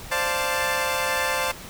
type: chord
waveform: 15% pulse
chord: D minor seventh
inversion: third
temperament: equal with one note detuned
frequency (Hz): 523.3 / 587.3 / 694.4 / 880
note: C5 / D5 / F5 / A5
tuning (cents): 0 / 0 / -10 / 0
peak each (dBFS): -20 / -23 / -25 / -21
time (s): 0.11-1.52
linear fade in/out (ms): 10
effects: pink hiss -40 dBFS RMS until 1.69 s